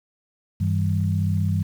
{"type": "tone cluster", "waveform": "sine", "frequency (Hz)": [96.9, 159.5, 195], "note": ["G2", "D#3", "G3"], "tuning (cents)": [-20, 43, -9], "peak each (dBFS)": [-21, -25, -27], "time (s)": [0.6, 1.63], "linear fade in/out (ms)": 10, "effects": ["8-bit"]}